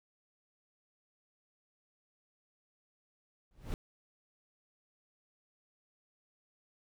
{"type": "noise with exponential growth", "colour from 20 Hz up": "brown", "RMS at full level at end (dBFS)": -32, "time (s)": [3.51, 3.74], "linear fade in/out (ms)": 1, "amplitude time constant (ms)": 49, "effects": []}